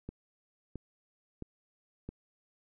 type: click train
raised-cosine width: 3 ms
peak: -27 dBFS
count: 4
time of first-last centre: 0.09-2.09 s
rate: 1.5 Hz
effects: none